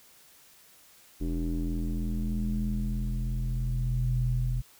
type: tone with low-pass filter sweep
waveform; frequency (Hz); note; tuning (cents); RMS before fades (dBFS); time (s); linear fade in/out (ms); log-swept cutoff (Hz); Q
square; 41.61; E1; +17; -29; 1.2-4.62; 20; 320 to 110; 4.9
effects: white hiss -57 dBFS RMS until 4.79 s